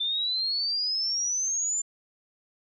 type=exponential sweep; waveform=sine; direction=up; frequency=3537 to 7230 Hz; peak=-25 dBFS; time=0-1.82 s; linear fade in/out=10 ms; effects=none